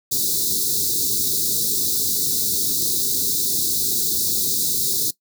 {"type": "band-stop noise", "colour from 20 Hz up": "white", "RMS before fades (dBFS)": -21, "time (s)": [0.11, 5.11], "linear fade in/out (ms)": 10, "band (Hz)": [460, 3700], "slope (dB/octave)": 96, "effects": ["noise-tail reverb RT60 0.1 s tail -19 dB re dry", "high-pass 80 Hz 12 dB/octave"]}